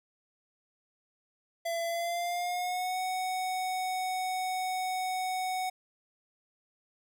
square tone with pitch glide, 674 to 743.5 Hz, E5 to F#5, +38 to +8 cents, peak -31 dBFS, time 1.65-5.7 s, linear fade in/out 10 ms, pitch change +170 cents, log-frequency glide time 1.87-2.99 s, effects none

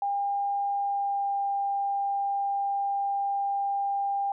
sine tone with pitch glide, 803 to 797.9 Hz, G5 to G5, +41 to +30 cents, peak -25 dBFS, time 0.02-4.32 s, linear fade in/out 2 ms, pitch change -11 cents, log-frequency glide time 0.73-1.41 s, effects none

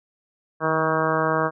harmonic tone with a mistuned harmonic, 159 Hz, D#3, 38 cents sharp, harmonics 1 / 2 / 3 / 4 / 5 / 6 / 7 / 8 / 9 / 10, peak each -29 / -29 / -26 / -26 / -32 / -29 / -26 / -29 / -32 / -30 dBFS, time 0.6-1.51 s, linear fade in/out 50 ms, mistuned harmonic 1, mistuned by -26 cents, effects none

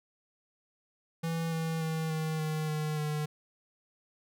square tone with pitch steps, 164.81 / 162.45 / 160.12 / 157.82 / 155.56 / 153.33 / 151.13 Hz, E3 / E3 / D#3 / D#3 / D#3 / D#3 / D3, 0 / -25 / +50 / +25 / 0 / -25 / +50 cents, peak -31 dBFS, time 1.23-3.26 s, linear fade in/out 10 ms, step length 290 ms, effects none

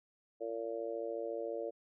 harmonic tone, 114.2 Hz, A#2, 35 cents flat, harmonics 3 / 4 / 5 / 6, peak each -44 / -40 / -40 / -49 dBFS, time 0.4-1.71 s, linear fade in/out 20 ms, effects none

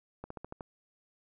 slowing click train, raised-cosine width 1 ms, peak -27 dBFS, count 6, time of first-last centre 0.24-0.608 s, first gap 64 ms, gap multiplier 1.07, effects none

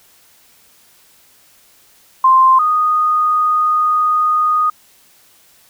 sine tone pair in turn, 1046.5 / 1237.3 Hz, C6 / D#6, 0 / -10 cents, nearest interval minor third, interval 290 cents, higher second, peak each -6 / -11 dBFS, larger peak first, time 2.24-2.59 / 2.59-4.7 s, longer second, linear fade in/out 5 ms, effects white hiss -50 dBFS RMS until 5.69 s

